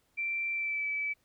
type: tone with pitch glide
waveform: sine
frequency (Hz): 2349 to 2302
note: D7 to D7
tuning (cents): 0 to -35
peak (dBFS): -30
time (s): 0.17-1.14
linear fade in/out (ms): 20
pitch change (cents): -35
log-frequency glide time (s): 0.52-0.86
effects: pink hiss -72 dBFS RMS until 1.24 s